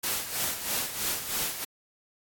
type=noise with tremolo; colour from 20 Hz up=white; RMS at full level=-28 dBFS; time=0.03-1.65 s; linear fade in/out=10 ms; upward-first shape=sine; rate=3.1 Hz; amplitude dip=65%; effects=AAC 64 kbps